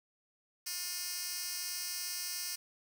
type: tone with high-pass filter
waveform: 10% pulse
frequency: 356.9 Hz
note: F4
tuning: 38 cents sharp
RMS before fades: -39 dBFS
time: 0.66-2.56 s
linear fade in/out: 10 ms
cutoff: 5000 Hz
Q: 1
effects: none